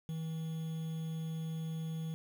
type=tone with quantisation; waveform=triangle; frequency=160.9 Hz; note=E3; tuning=42 cents flat; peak=-34 dBFS; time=0.09-2.14 s; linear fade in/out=0 ms; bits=9; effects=none